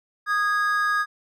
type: tone pair together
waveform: triangle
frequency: 1236.9 / 1651 Hz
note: D#6 / G#6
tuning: -11 / -11 cents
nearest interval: perfect fourth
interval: 500 cents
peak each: -21 dBFS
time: 0.26-1.06 s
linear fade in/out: 50 ms
effects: none